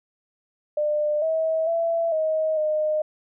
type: tone with pitch steps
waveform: sine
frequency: 599 / 642 / 668 / 630 / 614 Hz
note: D5 / E5 / E5 / D#5 / D#5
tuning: +34 / -46 / +23 / +21 / -23 cents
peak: -20 dBFS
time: 0.77-3.02 s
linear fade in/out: 5 ms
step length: 450 ms
effects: none